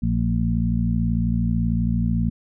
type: harmonic tone with a mistuned harmonic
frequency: 58.27 Hz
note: A#1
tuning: in tune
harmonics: 1 / 2 / 3 / 4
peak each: -24 / -24 / -24 / -24 dBFS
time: 0.02-2.3 s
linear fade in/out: 10 ms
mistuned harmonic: 4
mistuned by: -40 cents
effects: none